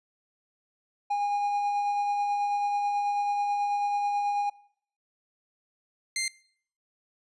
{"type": "tone with tremolo", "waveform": "triangle", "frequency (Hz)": 817, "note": "G#5", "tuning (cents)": -29, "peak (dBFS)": -22, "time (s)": [1.1, 4.5], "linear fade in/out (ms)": 10, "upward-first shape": "sine", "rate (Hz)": 9.2, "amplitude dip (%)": 25}
{"type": "tone", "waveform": "15% pulse", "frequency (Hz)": 2093, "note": "C7", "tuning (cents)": 0, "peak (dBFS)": -21, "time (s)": [6.16, 6.28], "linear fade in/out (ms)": 2}
{"effects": ["noise-tail reverb RT60 0.6 s tail -22 dB re dry", "resampled to 24000 Hz"]}